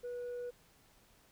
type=tone; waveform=sine; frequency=487.3 Hz; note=B4; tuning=23 cents flat; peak=-36 dBFS; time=0.03-0.51 s; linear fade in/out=20 ms; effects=tanh soft clip ceiling -38 dBFS + pink hiss -66 dBFS RMS until 1.31 s